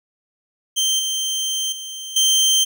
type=tone with level steps; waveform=25% pulse; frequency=3136 Hz; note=G7; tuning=in tune; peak=-13 / -17 / -26 / -10 dBFS; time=0.76-2.65 s; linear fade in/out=20 ms; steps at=0.99 / 1.72 / 2.16 s; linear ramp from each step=5 ms; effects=none